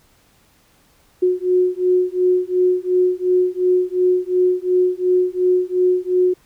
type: beating tone pair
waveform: sine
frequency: 362.8 / 365.6 Hz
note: F#4 / F#4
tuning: -34 / -21 cents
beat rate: 2.8 Hz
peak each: -17 dBFS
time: 1.22-6.34 s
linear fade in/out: 10 ms
effects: pink hiss -56 dBFS RMS until 6.45 s